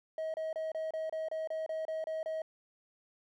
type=tone bursts; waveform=triangle; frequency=636 Hz; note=D#5; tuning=38 cents sharp; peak=-31 dBFS; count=12; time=0.18-2.419 s; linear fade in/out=2 ms; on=160 ms; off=29 ms; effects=tanh soft clip ceiling -27 dBFS